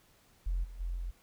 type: tone with level steps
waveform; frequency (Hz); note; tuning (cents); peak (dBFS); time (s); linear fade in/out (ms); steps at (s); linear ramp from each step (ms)
sine; 43.65; F1; 0; -28 / -43 / -32 / -34; 0.46-1.11; 10; 0.63 / 0.79 / 0.95; 20
effects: tanh soft clip ceiling -25 dBFS + pink hiss -65 dBFS RMS until 1.22 s